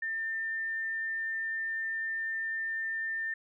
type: tone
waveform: sine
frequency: 1798 Hz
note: A6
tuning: 37 cents sharp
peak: -31 dBFS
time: 0.02-3.34 s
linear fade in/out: 5 ms
effects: none